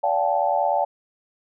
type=tone cluster; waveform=sine; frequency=576 / 703 / 780 / 870 Hz; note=D5 / F5 / G5 / A5; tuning=-34 / +11 / -9 / -20 cents; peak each=-24 dBFS; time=0.03-0.85 s; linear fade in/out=10 ms; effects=none